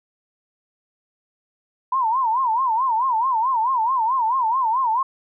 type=tone with vibrato; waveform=sine; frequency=969 Hz; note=B5; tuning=33 cents flat; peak=-17 dBFS; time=1.92-5.03 s; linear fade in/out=5 ms; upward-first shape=sine; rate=4.6 Hz; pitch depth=180 cents each way; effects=none